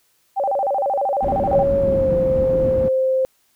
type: tone with vibrato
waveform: sine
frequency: 665 Hz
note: E5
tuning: 15 cents sharp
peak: -17 dBFS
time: 0.36-1.64 s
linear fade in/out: 20 ms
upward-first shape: square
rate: 13 Hz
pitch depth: 290 cents each way
type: low-pass noise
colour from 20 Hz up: white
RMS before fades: -25 dBFS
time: 1.22-2.89 s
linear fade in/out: 10 ms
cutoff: 240 Hz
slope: 12 dB/octave
type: tone with pitch glide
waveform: sine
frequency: 554.4 to 523.6 Hz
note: C#5 to C5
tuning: 0 to +1 cents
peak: -15 dBFS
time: 1.53-3.25 s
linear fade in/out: 0 ms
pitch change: -99 cents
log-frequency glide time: 1.8-2.13 s
effects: white hiss -62 dBFS RMS until 3.55 s